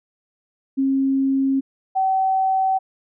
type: tone pair in turn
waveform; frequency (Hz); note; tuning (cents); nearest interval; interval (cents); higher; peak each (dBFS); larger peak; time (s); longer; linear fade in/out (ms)
sine; 270 / 763.7; C#4 / G5; -45 / -45; octave + tritone; 1800; second; -16; neither; 0.77-1.61 / 1.95-2.79; neither; 20
effects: none